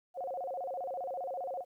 sine tone with vibrato, 622.3 Hz, D#5, in tune, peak -35 dBFS, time 0.14-1.65 s, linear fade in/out 50 ms, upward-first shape square, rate 15 Hz, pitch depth 260 cents each way, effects 12-bit

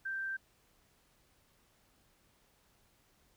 sine tone, 1568 Hz, G6, in tune, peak -35 dBFS, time 0.05-0.37 s, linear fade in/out 10 ms, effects pink hiss -70 dBFS RMS until 3.36 s

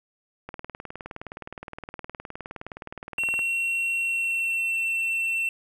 click train, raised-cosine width 0.5 ms, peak -21 dBFS, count 57, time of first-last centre 0.49-3.392 s, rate 19.3 Hz
triangle tone with pitch glide, 2727 to 2696 Hz, F7 to E7, -42 to +38 cents, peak -22 dBFS, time 3.18-5.49 s, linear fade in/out 2 ms, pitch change -20 cents, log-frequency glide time 4-4.74 s
effects none

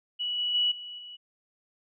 sine tone with level steps, 2939 Hz, F#7, 12 cents flat, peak -28 / -26 / -22 / -38 / -41 dBFS, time 0.19-1.17 s, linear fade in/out 20 ms, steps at 0.38 / 0.54 / 0.71 / 0.98 s, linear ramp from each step 10 ms, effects none

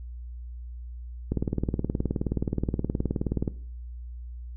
click train, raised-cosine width 3 ms, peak -13 dBFS, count 42, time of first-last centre 1.32-3.478 s, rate 19 Hz, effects noise-tail reverb RT60 0.5 s tail -18 dB re dry + added 60 Hz sine -36 dBFS peak until 4.56 s

